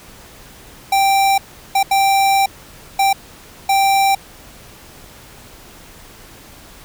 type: tone bursts at uneven times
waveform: square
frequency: 784 Hz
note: G5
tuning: in tune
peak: -12 dBFS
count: 5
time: 0.92-1.38 / 1.75-1.83 / 1.91-2.46 / 2.99-3.13 / 3.69-4.15 s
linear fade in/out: 5 ms
effects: pink hiss -41 dBFS RMS until 6.84 s